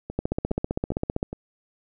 two click trains, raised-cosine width 2 ms, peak -19 / -11 dBFS, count 4 / 17, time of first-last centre 0.1-1.33 / 0.19-1.229 s, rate 2.44 / 15.4 Hz, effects none

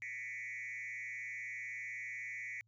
sine tone with frequency modulation, 2116 Hz, C7, 19 cents sharp, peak -39 dBFS, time 0.02-2.61 s, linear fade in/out 0 ms, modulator 126 Hz, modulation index 1.8, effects tanh soft clip ceiling -39 dBFS + added 111 Hz sine -70 dBFS peak until 2.67 s

